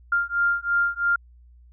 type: beating tone pair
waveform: sine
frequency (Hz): 1396.9 / 1399.9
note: F6 / F6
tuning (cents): 0 / +4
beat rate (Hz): 3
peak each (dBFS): -23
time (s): 0.12-1.16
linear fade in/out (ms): 5
effects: added 60 Hz sine -48 dBFS peak until 1.72 s